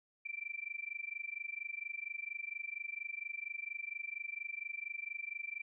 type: tone with amplitude modulation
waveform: sine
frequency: 2349 Hz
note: D7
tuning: in tune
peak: -36 dBFS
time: 0.25-5.62 s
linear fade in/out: 10 ms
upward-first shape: sine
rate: 24.3 Hz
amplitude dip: 95%
effects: none